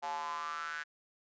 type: tone with high-pass filter sweep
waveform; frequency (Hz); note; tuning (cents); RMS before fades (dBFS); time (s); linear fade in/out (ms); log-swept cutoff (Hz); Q
square; 78.5; D#2; +16; -39; 0.02-0.84; 20; 790 to 1600; 7.3
effects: resampled to 16000 Hz